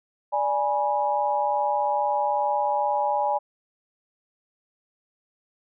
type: chord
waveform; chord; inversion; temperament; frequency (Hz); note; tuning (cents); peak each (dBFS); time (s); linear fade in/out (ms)
sine; G# diminished; second; equal with one note detuned; 587.3 / 830.6 / 973; D5 / G#5 / B5; 0 / 0 / -26; -27 / -23 / -28; 0.32-3.39; 20
effects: none